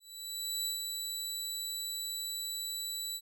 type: tone with ADSR envelope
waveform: 20% pulse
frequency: 3951 Hz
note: B7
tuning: in tune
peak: -26 dBFS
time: 0-3.21 s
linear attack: 660 ms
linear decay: 120 ms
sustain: -4 dB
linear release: 55 ms
effects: none